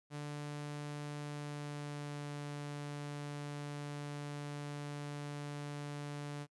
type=tone with pitch glide; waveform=sawtooth; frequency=146.83 to 145.48 Hz; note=D3 to D3; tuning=0 to -16 cents; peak=-37 dBFS; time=0.1-6.47 s; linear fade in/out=50 ms; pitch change=-16 cents; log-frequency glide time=1.24-2.34 s; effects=noise-tail reverb RT60 0.1 s tail -26 dB re dry + resampled to 24000 Hz